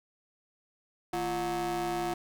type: ring-modulated tone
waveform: 40% pulse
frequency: 189.3 Hz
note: F#3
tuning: 40 cents sharp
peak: -26 dBFS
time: 1.13-2.14 s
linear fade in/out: 5 ms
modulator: 534 Hz
effects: none